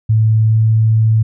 sine tone with pitch glide, 110 to 110.7 Hz, A2 to A2, 0 to +11 cents, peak -8 dBFS, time 0.09-1.23 s, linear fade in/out 10 ms, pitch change +11 cents, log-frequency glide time 0.49-0.54 s, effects none

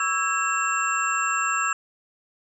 sine tone cluster, 1122 / 1315 / 1641 / 2713 / 7460 Hz, C#6 / E6 / G#6 / E7 / A#8, +21 / -5 / -21 / +49 / 0 cents, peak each -29 / -25 / -28 / -30 / -30 dBFS, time 0-1.73 s, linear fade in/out 2 ms, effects none

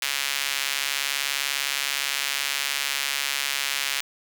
sawtooth tone with high-pass filter, 139.7 Hz, C#3, 14 cents sharp, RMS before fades -27 dBFS, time 0.02-4.01 s, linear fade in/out 2 ms, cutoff 2400 Hz, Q 1.1, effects none

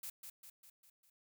blue noise with echo, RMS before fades -45 dBFS, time 0.03-0.1 s, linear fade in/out 5 ms, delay 200 ms, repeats 5, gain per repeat -5 dB, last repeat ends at 1.1 s, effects none

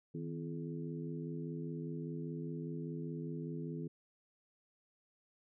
harmonic tone with a mistuned harmonic, 85 Hz, F2, 46 cents flat, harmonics 2 / 3 / 4 / 5, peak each -41 / -45 / -47 / -49 dBFS, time 0.14-3.88 s, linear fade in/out 10 ms, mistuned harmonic 2, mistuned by -120 cents, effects none

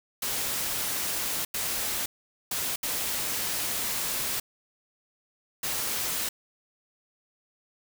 white noise bursts at uneven times, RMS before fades -30 dBFS, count 5, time 0.22-1.45 / 1.54-2.06 / 2.51-2.76 / 2.83-4.4 / 5.63-6.29 s, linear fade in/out 5 ms, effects none

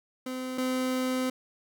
30% pulse tone pair in turn, 256.8 / 256.8 Hz, C4 / C4, -32 / -32 cents, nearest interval unison, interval 0 cents, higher neither, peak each -30 / -24 dBFS, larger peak second, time 0.26-0.58 / 0.58-1.3 s, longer second, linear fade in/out 5 ms, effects none

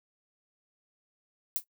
violet noise with exponential decay, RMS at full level -25 dBFS, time 1.56-1.64 s, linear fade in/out 0 ms, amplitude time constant 16 ms, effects noise-tail reverb RT60 0.1 s tail -17 dB re dry

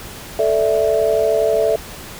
sine chord, A suspended fourth, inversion none, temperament equal, 440 / 587.3 / 659.3 Hz, A4 / D5 / E5, 0 / 0 / 0 cents, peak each -17 / -19 / -17 dBFS, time 0.39-1.76 s, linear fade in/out 2 ms, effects pink hiss -34 dBFS RMS until 2.19 s

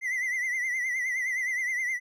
triangle tone with vibrato, 2018 Hz, B6, 37 cents sharp, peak -25 dBFS, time 0.01-2 s, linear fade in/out 50 ms, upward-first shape triangle, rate 9.6 Hz, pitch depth 92 cents each way, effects none

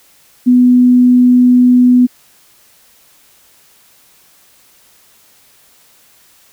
sine tone, 248.2 Hz, B3, 9 cents sharp, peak -4 dBFS, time 0.46-2.07 s, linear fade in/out 20 ms, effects white hiss -48 dBFS RMS until 6.52 s

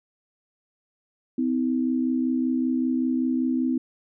sine tone pair together, 254.5 / 319.7 Hz, C4 / D#4, -48 / +47 cents, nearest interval major third, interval 395 cents, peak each -22 / -27 dBFS, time 1.38-3.78 s, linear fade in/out 5 ms, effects none

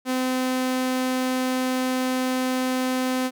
sawtooth tone, 256.6 Hz, C4, 34 cents flat, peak -18 dBFS, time 0.05-3.31 s, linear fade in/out 50 ms, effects none

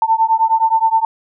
sine beating tone pair, 891 / 900.6 Hz, A5 / A5, +22 / +40 cents, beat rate 9.6 Hz, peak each -14 dBFS, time 0.02-1.05 s, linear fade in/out 2 ms, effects none

